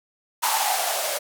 violet noise with band-pass filter sweep, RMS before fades -24 dBFS, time 0.42-1.19 s, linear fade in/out 20 ms, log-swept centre 920 to 580 Hz, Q 7.8, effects none

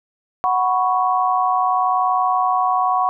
sine chord, F# suspended fourth, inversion none, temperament equal, 740 / 987.8 / 1108.7 Hz, F#5 / B5 / C#6, 0 / 0 / 0 cents, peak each -18 / -22 / -19 dBFS, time 0.44-3.09 s, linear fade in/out 0 ms, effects none

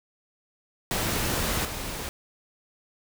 pink noise with level steps, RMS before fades -27 / -34 dBFS, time 0.91-2.09 s, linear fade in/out 0 ms, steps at 1.65 s, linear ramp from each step 2 ms, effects none

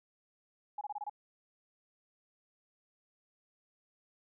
sine tone bursts, 830.6 Hz, G#5, in tune, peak -36 dBFS, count 6, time 0.78-1.097 s, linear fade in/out 5 ms, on 32 ms, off 25 ms, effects none

